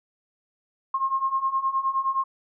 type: beating tone pair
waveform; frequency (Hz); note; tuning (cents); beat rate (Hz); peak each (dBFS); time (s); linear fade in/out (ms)
sine; 1065 / 1074.6; C6 / C6; +30 / +46; 9.6; -27 / -24; 0.94-2.24; 5
effects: none